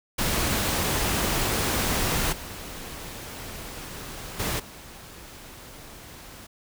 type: noise with level steps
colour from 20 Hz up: pink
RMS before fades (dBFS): -25 / -38 / -28 / -44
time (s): 0.18-6.47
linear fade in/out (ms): 10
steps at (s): 2.32 / 4.39 / 4.59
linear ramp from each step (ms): 10
effects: none